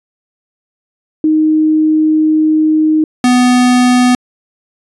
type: tone pair in turn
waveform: sine / square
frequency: 311.1 / 248.5 Hz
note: D#4 / B3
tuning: 0 / +11 cents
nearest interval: major third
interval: 389 cents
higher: first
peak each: -7 / -7 dBFS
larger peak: neither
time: 1.24-3.04 / 3.24-4.15 s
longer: first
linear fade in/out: 2 ms
effects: resampled to 24000 Hz